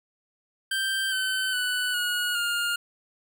25% pulse tone with pitch steps, 1568 / 1527.8 / 1488.6 / 1450.4 / 1413.2 Hz, G6 / G6 / F#6 / F#6 / F6, 0 / -45 / +10 / -35 / +20 cents, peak -21 dBFS, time 0.71-2.76 s, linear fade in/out 5 ms, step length 410 ms, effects none

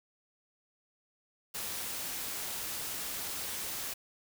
white noise, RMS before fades -38 dBFS, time 1.54-3.94 s, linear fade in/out 10 ms, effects none

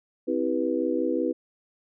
sine chord, C major seventh, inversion none, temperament just, 261.6 / 327 / 392.4 / 490.5 Hz, C4 / E4 / G4 / B4, 0 / -14 / +2 / -12 cents, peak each -29 / -27 / -31 / -28 dBFS, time 0.27-1.33 s, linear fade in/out 20 ms, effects none

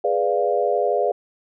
sine chord, G# diminished seventh, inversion none, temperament equal, 415.3 / 493.9 / 587.3 / 698.5 Hz, G#4 / B4 / D5 / F5, 0 / 0 / 0 / 0 cents, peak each -23 dBFS, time 0.04-1.12 s, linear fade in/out 5 ms, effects none

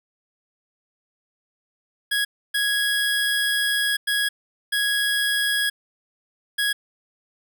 25% pulse tone bursts at uneven times, 1661.2 Hz, G#6, in tune, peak -16 dBFS, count 5, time 2.11-2.25 / 2.54-3.97 / 4.07-4.29 / 4.72-5.7 / 6.58-6.73 s, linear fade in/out 10 ms, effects none

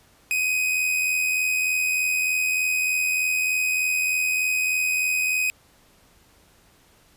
45% pulse tone with amplitude modulation, 2509 Hz, D#7, 14 cents sharp, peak -19 dBFS, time 0.31-5.5 s, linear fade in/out 0 ms, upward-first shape sine, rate 83.3 Hz, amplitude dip 40%, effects pink hiss -57 dBFS RMS until 7.16 s + resampled to 32000 Hz

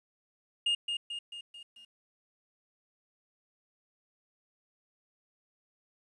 triangle tone with echo, 2837 Hz, F7, 27 cents sharp, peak -24 dBFS, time 0.66-0.75 s, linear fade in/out 5 ms, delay 220 ms, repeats 5, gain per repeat -5 dB, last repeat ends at 1.85 s, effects resampled to 24000 Hz + 11-bit

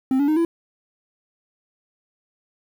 triangle tone with pitch steps, 262.7 / 284.8 / 308.8 / 334.8 Hz, C4 / C#4 / D#4 / E4, +7 / +47 / -13 / +27 cents, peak -14 dBFS, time 0.11-0.45 s, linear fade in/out 2 ms, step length 85 ms, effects 8-bit

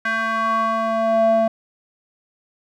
square tone with band-pass filter sweep, 224.1 Hz, A3, 32 cents sharp, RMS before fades -19 dBFS, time 0.05-1.48 s, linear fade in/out 5 ms, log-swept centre 1600 to 580 Hz, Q 4, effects none

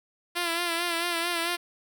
5% pulse tone with vibrato, 341.7 Hz, F4, 38 cents flat, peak -15 dBFS, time 0.35-1.57 s, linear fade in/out 20 ms, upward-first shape sine, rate 4.5 Hz, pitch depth 49 cents each way, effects none

